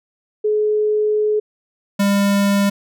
sine / square tone pair in turn, 424.6 / 200.4 Hz, G#4 / G3, +38 / +38 cents, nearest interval octave + minor second, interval 1300 cents, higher first, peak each -14 dBFS, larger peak neither, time 0.44-1.4 / 1.99-2.7 s, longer first, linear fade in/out 10 ms, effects none

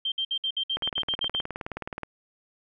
sine tone bursts, 3154 Hz, G7, 10 cents sharp, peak -25 dBFS, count 11, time 0.05-1.41 s, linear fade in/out 5 ms, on 70 ms, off 59 ms
click train, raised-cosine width 0.5 ms, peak -18 dBFS, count 25, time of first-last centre 0.77-2.033 s, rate 19 Hz
effects none

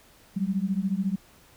sine beating tone pair, 185.9 / 199.9 Hz, F#3 / G3, +8 / +34 cents, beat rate 14 Hz, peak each -27 dBFS, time 0.36-1.16 s, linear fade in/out 10 ms, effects pink hiss -56 dBFS RMS until 1.56 s

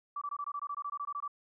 sine tone bursts, 1157 Hz, D6, 26 cents flat, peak -34 dBFS, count 15, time 0.16-1.279 s, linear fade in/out 5 ms, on 55 ms, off 21 ms, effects none

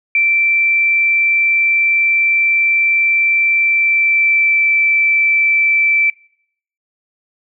sine tone with pitch glide, 2341 to 2328 Hz, D7 to D7, -6 to -16 cents, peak -10 dBFS, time 0.15-6.1 s, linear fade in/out 2 ms, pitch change -10 cents, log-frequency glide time 3.62-4.68 s, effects noise-tail reverb RT60 0.7 s tail -25 dB re dry

